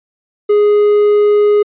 triangle tone, 415.4 Hz, G#4, in tune, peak -5 dBFS, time 0.49-1.63 s, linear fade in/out 10 ms, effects resampled to 8000 Hz

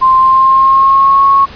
sine tone with pitch glide, 1046.5 to 1099.2 Hz, C6 to C#6, 0 to -15 cents, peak -4 dBFS, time 0.01-1.46 s, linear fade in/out 20 ms, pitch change +85 cents, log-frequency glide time 0.18-1.22 s, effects pink hiss -32 dBFS RMS until 1.55 s + resampled to 11025 Hz

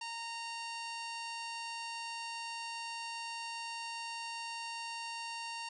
harmonic tone with a mistuned harmonic, 925 Hz, A#5, 14 cents flat, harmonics 1 / 2 / 3 / 4 / 5 / 6 / 7 / 8 / 9 / 10, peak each -43 / -51 / -45 / -56 / -47 / -51 / -59 / -58 / -61 / -59 dBFS, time 0.01-5.69 s, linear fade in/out 5 ms, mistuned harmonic 5, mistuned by -35 cents, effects none

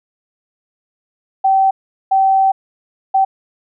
sine tone bursts at uneven times, 772 Hz, G5, 27 cents flat, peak -9 dBFS, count 3, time 1.44-1.71 / 2.11-2.52 / 3.14-3.25 s, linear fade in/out 10 ms, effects none

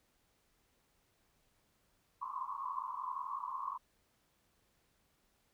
pink band-pass noise, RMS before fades -41 dBFS, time 2.21-3.78 s, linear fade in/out 20 ms, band 1000 to 1100 Hz, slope 96 dB/octave, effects pink hiss -75 dBFS RMS until 5.53 s

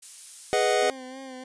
violet noise, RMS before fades -37 dBFS, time 0.02-0.74 s, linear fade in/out 10 ms
square chord, G# minor seventh, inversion none, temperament equal, 415.3 / 493.9 / 622.3 / 740 Hz, G#4 / B4 / D#5 / F#5, 0 / 0 / 0 / 0 cents, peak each -27 dBFS, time 0.53-0.9 s, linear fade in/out 0 ms
20% pulse tone with vibrato, 261.6 Hz, C4, in tune, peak -33 dBFS, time 0.82-1.44 s, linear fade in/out 5 ms, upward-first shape sine, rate 3.2 Hz, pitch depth 44 cents each way
effects resampled to 22050 Hz

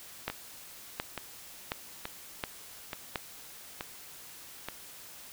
two click trains, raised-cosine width 0.3 ms, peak -15 / -19 dBFS, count 5 / 6, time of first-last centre 0.28-3.158 / 0.3-4.686 s, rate 1.39 / 1.14 Hz, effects white hiss -49 dBFS RMS until 5.32 s

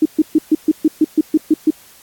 sine tone bursts, 311.1 Hz, D#4, in tune, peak -7 dBFS, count 11, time 0.02-1.705 s, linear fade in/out 5 ms, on 35 ms, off 130 ms, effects white hiss -45 dBFS RMS until 2.02 s + AAC 64 kbps

